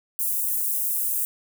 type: high-pass noise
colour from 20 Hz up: white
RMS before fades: -25 dBFS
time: 0.19-1.25 s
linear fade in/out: 0 ms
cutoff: 9400 Hz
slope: 24 dB/octave
effects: none